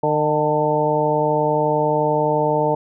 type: harmonic tone with a mistuned harmonic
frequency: 151.9 Hz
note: D#3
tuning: 41 cents flat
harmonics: 1 / 2 / 3 / 4 / 5 / 6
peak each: -25 / -26 / -21 / -21 / -27 / -21 dBFS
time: 0.03-2.75 s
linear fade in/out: 5 ms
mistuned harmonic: 6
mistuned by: -38 cents
effects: none